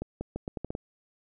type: accelerating click train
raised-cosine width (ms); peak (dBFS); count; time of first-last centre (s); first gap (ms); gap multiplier
2; -20; 8; 0.02-0.751; 190; 0.79
effects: none